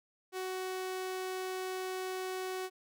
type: tone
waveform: sawtooth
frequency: 373.1 Hz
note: F#4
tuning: 14 cents sharp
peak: -32 dBFS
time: 0.32-2.7 s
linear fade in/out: 50 ms
effects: none